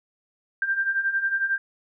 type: beating tone pair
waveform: sine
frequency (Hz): 1574 / 1585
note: G6 / G6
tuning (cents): +7 / +19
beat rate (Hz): 11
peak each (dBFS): -28 / -23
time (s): 0.62-1.58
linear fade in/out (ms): 2
effects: none